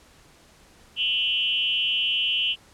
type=tone with frequency modulation; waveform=sine; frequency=2960 Hz; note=F#7; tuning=in tune; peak=-21 dBFS; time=0.96-2.56 s; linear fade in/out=50 ms; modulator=244 Hz; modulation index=0.95; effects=pink hiss -54 dBFS RMS until 2.73 s + low-pass 10000 Hz 12 dB/octave